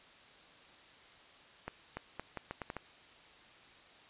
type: accelerating click train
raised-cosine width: 0.5 ms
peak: -24 dBFS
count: 8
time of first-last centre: 1.68-2.767 s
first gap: 290 ms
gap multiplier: 0.78
effects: white hiss -58 dBFS RMS until 4.09 s + resampled to 8000 Hz